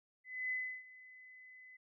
sine tone with ADSR envelope, 2018 Hz, B6, 37 cents sharp, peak -34 dBFS, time 0.24-1.77 s, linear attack 270 ms, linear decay 320 ms, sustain -20 dB, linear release 10 ms, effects none

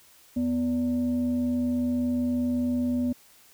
sine tone with frequency modulation, 246.9 Hz, B3, in tune, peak -23 dBFS, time 0.36-3.13 s, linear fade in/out 10 ms, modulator 331 Hz, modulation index 0.36, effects white hiss -56 dBFS RMS until 3.53 s

